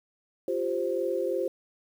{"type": "chord", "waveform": "sine", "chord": "F suspended second", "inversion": "none", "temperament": "equal with one note detuned", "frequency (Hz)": [349.2, 392, 524.8], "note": ["F4", "G4", "C5"], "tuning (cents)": [0, 0, 5], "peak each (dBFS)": [-31, -31, -29], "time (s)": [0.48, 1.48], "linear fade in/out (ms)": 2, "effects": ["9-bit"]}